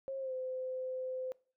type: tone with pitch glide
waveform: sine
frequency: 538 to 514.6 Hz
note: C5 to C5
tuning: +48 to -29 cents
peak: -36 dBFS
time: 0.08-1.32 s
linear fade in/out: 0 ms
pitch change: -77 cents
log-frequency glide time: 0.19-0.33 s
effects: noise-tail reverb RT60 0.4 s tail -22 dB re dry